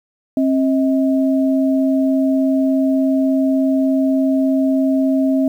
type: tone pair together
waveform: sine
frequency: 267.4 / 636 Hz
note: C4 / D#5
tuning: +38 / +38 cents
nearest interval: octave + minor third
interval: 1500 cents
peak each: -13 / -21 dBFS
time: 0.37-5.48 s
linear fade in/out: 2 ms
effects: 8-bit